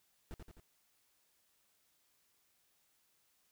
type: noise with echo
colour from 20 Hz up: brown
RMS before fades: -45 dBFS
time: 0.31-0.34 s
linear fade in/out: 0 ms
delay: 86 ms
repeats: 3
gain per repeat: -4 dB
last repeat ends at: 0.598 s
effects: white hiss -75 dBFS RMS until 3.51 s